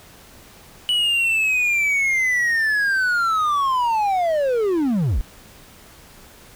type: linear sweep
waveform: triangle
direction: down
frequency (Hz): 2960 to 34.65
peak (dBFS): -15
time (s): 0.89-5.21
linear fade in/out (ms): 0
effects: pink hiss -46 dBFS RMS until 6.55 s